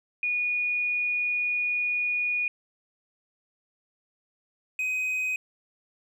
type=tone pair in turn; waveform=sine / triangle; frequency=2454 / 2513 Hz; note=D#7 / D#7; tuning=-25 / +17 cents; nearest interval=unison; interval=42 cents; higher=second; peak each=-24 dBFS; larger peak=neither; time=0.23-2.48 / 4.79-5.36 s; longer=first; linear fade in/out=2 ms; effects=none